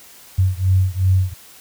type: beating tone pair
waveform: sine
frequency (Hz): 92.5 / 95.2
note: F#2 / F#2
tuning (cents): 0 / +50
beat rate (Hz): 2.7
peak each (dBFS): -16 / -17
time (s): 0.38-1.34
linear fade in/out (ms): 10
effects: white hiss -44 dBFS RMS until 1.6 s

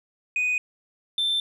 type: tone pair in turn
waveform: sine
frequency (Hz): 2489 / 3555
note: D#7 / A7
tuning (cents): 0 / +17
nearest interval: tritone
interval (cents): 617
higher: second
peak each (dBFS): -19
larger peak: neither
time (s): 0.36-0.58 / 1.18-1.4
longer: neither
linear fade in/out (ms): 2
effects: tanh soft clip ceiling -20 dBFS

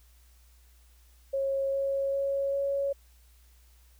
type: tone with pitch steps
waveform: sine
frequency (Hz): 545 / 548.8 / 552.6 / 556.5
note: C#5 / C#5 / C#5 / C#5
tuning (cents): -29 / -17 / -6 / +7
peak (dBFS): -26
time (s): 1.33-2.93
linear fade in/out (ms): 10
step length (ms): 400
effects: added 60 Hz sine -56 dBFS peak until 3.99 s + white hiss -65 dBFS RMS until 3.99 s

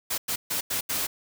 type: noise bursts at uneven times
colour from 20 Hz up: white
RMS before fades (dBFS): -28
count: 5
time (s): 0.1-0.18 / 0.28-0.36 / 0.5-0.61 / 0.7-0.81 / 0.89-1.07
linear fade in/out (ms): 10
effects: none

